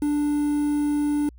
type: tone with quantisation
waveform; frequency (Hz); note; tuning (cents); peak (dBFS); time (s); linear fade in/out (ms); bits
triangle; 293.7; D4; 0; -18; 0.02-1.29; 2; 7
effects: added 60 Hz sine -44 dBFS peak until 1.38 s